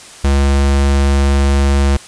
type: tone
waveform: square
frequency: 69.4 Hz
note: C#2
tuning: 3 cents sharp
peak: -10 dBFS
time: 0.24-1.97 s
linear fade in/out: 5 ms
effects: white hiss -36 dBFS RMS until 2.07 s + resampled to 22050 Hz